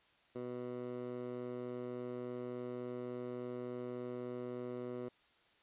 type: tone with band-pass filter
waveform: 15% pulse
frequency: 123.47 Hz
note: B2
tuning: in tune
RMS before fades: -43 dBFS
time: 0.35-5.09 s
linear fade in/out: 10 ms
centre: 430 Hz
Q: 1.1
effects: white hiss -69 dBFS RMS until 5.62 s + resampled to 8000 Hz